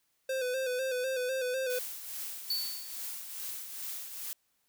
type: tone with vibrato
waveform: square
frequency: 513 Hz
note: C5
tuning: 34 cents flat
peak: -31 dBFS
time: 0.29-1.79 s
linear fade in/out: 5 ms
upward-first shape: square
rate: 4 Hz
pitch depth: 46 cents each way
type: noise with tremolo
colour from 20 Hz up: blue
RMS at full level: -38 dBFS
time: 1.7-4.33 s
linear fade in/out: 0 ms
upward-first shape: triangle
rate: 2.4 Hz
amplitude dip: 55%
type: tone with exponential decay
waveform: square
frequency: 4485 Hz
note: C#8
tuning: 19 cents sharp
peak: -28 dBFS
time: 2.5-3.15 s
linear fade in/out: 5 ms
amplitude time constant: 140 ms
effects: white hiss -75 dBFS RMS until 4.68 s